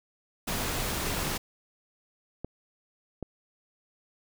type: noise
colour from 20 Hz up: pink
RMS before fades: -31 dBFS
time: 0.47-1.38 s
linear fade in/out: 10 ms
type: clicks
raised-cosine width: 2 ms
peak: -21 dBFS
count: 2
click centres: 2.446 / 3.227 s
effects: none